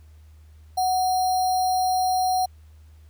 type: tone with sample-and-hold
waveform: sine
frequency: 740 Hz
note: F#5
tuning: in tune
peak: -19 dBFS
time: 0.77-2.46 s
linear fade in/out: 10 ms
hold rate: 4900 Hz
effects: added 77 Hz sine -46 dBFS peak until 3.09 s + pink hiss -64 dBFS RMS until 3.09 s